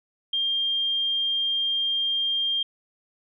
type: tone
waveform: sine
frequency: 3200 Hz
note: G7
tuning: 35 cents sharp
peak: -22 dBFS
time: 0.33-2.63 s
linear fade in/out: 5 ms
effects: none